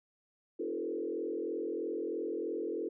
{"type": "tone with frequency modulation", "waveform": "sine", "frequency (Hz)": 392.7, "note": "G4", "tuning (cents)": 3, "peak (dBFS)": -33, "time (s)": [0.59, 2.89], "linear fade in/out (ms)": 10, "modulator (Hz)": 43.1, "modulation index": 2, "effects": []}